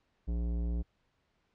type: tone with tanh clipping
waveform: sine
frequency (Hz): 58.27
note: A#1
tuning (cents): 0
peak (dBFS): -32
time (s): 0.27-0.83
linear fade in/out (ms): 20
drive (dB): 15
effects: pink hiss -75 dBFS RMS until 1.54 s + low-pass 4000 Hz 12 dB/octave